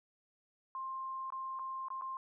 sine tone with dropouts, 1056 Hz, C6, 16 cents sharp, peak -38 dBFS, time 0.75-2.17 s, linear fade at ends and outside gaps 1 ms, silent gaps 1.303-1.323 / 1.59-1.594 / 1.884-1.903 / 2.012-2.02 s, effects none

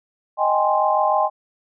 sine chord, Ab major seventh, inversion second, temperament equal, 622.3 / 784 / 830.6 / 1046.5 Hz, Eb5 / G5 / Ab5 / C6, 0 / 0 / 0 / 0 cents, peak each -21 dBFS, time 0.37-1.3 s, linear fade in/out 50 ms, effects none

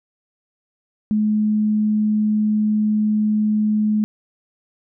sine tone, 212.9 Hz, G#3, 43 cents sharp, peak -15 dBFS, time 1.11-4.04 s, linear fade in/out 0 ms, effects none

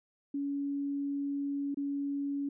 sine tone with dropouts, 281.8 Hz, C#4, 29 cents sharp, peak -31 dBFS, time 0.34-2.49 s, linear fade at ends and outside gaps 5 ms, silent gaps 1.745-1.771 s, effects none

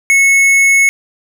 sine tone with hard clipping, 2196 Hz, C#7, 17 cents flat, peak -8 dBFS, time 0.1-0.89 s, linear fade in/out 0 ms, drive 11 dB, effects none

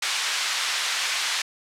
white band-pass noise, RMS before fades -26 dBFS, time 0.02-1.42 s, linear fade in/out 5 ms, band 1200 to 4800 Hz, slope 12 dB/octave, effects low-pass 11000 Hz 12 dB/octave

